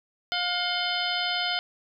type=harmonic tone with a mistuned harmonic; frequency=713 Hz; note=F5; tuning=36 cents sharp; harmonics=1 / 2 / 3 / 4 / 5 / 6 / 7; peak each=-32 / -32 / -34 / -30 / -34 / -35 / -36 dBFS; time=0.32-1.59 s; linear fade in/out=0 ms; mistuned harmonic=4; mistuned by=+120 cents; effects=none